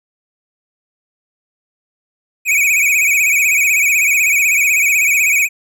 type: tone with vibrato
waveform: square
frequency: 2376 Hz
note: D7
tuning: 20 cents sharp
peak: -11 dBFS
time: 2.45-5.49 s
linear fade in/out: 50 ms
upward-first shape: sine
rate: 16 Hz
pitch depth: 120 cents each way
effects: none